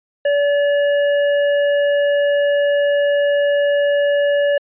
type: tone with tanh clipping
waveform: sine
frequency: 574 Hz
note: D5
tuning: 40 cents flat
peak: -15 dBFS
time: 0.25-4.58 s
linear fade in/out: 5 ms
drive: 13 dB
effects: resampled to 8000 Hz